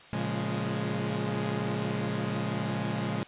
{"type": "chord", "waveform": "sawtooth", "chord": "Bb minor seventh", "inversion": "none", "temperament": "equal with one note detuned", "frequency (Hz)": [114.41, 138.59, 174.61, 207.7], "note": ["Bb2", "Db3", "F3", "Ab3"], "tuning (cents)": [-32, 0, 0, 0], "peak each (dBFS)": [-31, -31, -32, -29], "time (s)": [0.13, 3.23], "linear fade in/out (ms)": 0, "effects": ["white hiss -51 dBFS RMS until 3.27 s", "resampled to 8000 Hz"]}